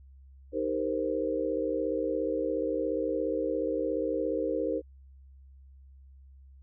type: chord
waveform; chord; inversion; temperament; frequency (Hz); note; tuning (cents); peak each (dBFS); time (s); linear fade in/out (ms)
sine; C minor seventh; first; equal; 311.1 / 392 / 466.2 / 523.3; Eb4 / G4 / Bb4 / C5; 0 / 0 / 0 / 0; -33 / -35 / -32 / -32; 0.52-4.82; 50
effects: added 67 Hz sine -50 dBFS peak until 6.62 s